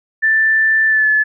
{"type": "tone with pitch glide", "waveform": "sine", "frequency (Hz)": [1768, 1724.6], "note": ["A6", "A6"], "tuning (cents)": [8, -35], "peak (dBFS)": -10, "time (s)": [0.22, 1.24], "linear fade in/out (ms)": 20, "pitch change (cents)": -43, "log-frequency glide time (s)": [0.87, 1.08], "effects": []}